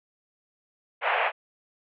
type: band-pass noise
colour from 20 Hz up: pink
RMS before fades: -25 dBFS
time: 1.01-1.32 s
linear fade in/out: 50 ms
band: 530 to 2800 Hz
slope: 48 dB/octave
effects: none